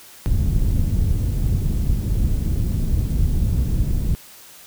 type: low-pass noise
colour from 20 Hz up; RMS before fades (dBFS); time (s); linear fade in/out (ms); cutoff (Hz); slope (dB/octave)
pink; -19; 0.26-4.15; 0; 140; 12
effects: white hiss -44 dBFS RMS until 4.66 s